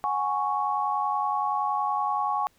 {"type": "chord", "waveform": "sine", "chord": "F# suspended second", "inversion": "none", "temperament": "equal", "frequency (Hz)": [740, 830.6, 1108.7], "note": ["F#5", "G#5", "C#6"], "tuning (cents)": [0, 0, 0], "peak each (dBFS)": [-32, -27, -27], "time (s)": [0.04, 2.47], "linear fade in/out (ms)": 0, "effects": ["pink hiss -64 dBFS RMS until 2.58 s"]}